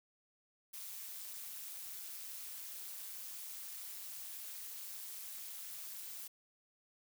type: noise with amplitude modulation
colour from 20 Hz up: blue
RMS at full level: -44 dBFS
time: 0.73-6.28 s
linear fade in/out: 10 ms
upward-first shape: sine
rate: 201 Hz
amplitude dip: 70%
effects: none